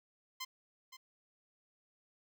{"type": "tone with echo", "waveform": "10% pulse", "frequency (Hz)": 1039, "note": "C6", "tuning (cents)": -12, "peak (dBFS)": -31, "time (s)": [0.4, 0.45], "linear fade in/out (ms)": 10, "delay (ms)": 520, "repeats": 1, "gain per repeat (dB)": -11, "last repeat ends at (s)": 0.97, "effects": []}